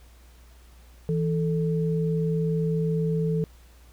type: tone pair together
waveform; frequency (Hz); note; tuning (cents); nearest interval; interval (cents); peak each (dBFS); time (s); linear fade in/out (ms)
sine; 162.36 / 440; E3 / A4; -26 / 0; octave + perfect fourth; 1726; -23 / -28; 1.09-3.44; 0
effects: added 60 Hz sine -49 dBFS peak until 3.92 s + pink hiss -58 dBFS RMS until 3.92 s